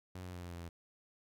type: tone with pitch steps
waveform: sawtooth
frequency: 91.5 / 90.14 / 88.79 / 87.47 / 86.17 / 84.88 Hz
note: F#2 / F#2 / F2 / F2 / F2 / F2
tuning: -19 / -45 / +29 / +3 / -23 / -49 cents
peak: -40 dBFS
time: 0.15-0.69 s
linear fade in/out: 5 ms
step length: 90 ms
effects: none